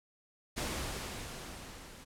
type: noise with level ramp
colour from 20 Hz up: pink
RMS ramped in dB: -35 to -52 dBFS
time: 0.56-2.05 s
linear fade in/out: 20 ms
effects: low-pass 11000 Hz 12 dB/octave